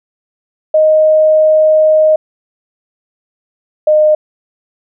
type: tone pair in turn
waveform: sine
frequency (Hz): 622.3 / 612.3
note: D#5 / D#5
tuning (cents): 0 / -28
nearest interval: unison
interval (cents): 28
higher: first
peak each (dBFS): -5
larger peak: neither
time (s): 0.74-2.16 / 3.87-4.15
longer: first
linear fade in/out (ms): 5
effects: none